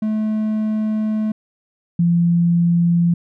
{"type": "tone pair in turn", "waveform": ["triangle", "sine"], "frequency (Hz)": [215.9, 171.36], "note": ["A3", "F3"], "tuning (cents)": [-33, -33], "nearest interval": "major third", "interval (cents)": 400, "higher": "first", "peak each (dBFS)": [-15, -12], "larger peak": "second", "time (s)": [[0.02, 1.32], [1.99, 3.14]], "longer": "first", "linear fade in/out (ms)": 5, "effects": []}